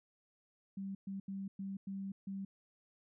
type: tone bursts at uneven times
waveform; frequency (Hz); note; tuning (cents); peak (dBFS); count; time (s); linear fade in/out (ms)
sine; 195; G3; -9; -39; 6; 0.77-0.95 / 1.07-1.2 / 1.28-1.48 / 1.59-1.77 / 1.87-2.12 / 2.27-2.45; 5
effects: none